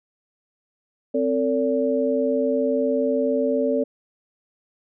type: tone cluster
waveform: sine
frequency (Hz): 260.9 / 452.1 / 572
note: C4 / A4 / D5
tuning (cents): -5 / +47 / -46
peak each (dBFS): -23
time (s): 1.14-3.84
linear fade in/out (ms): 10
effects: none